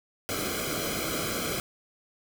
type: noise with comb filter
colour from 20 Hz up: pink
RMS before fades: -31 dBFS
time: 0.29-1.6 s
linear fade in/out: 0 ms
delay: 1.1 ms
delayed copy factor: -0.95
effects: none